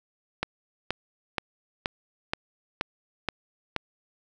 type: click train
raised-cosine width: 0.3 ms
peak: -10 dBFS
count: 8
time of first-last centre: 0.43-3.763 s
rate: 2.1 Hz
effects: none